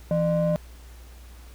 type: ring-modulated tone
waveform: triangle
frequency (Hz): 218.1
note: A3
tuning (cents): -15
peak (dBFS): -15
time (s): 0.11-0.56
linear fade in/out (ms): 0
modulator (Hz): 385
effects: added 60 Hz sine -43 dBFS peak until 1.54 s + pink hiss -53 dBFS RMS until 1.54 s